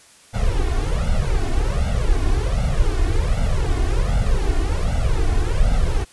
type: noise with flanger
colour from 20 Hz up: brown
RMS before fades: -18 dBFS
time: 0.33-6.05 s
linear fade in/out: 20 ms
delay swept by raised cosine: 1.4 to 2.8 ms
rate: 1.3 Hz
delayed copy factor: +0.95
effects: white hiss -49 dBFS RMS until 6.12 s + resampled to 24000 Hz